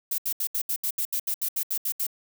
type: noise bursts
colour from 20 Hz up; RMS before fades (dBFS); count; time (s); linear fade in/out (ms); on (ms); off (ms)
violet; -27; 14; 0.11-2.067; 5; 72; 73
effects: none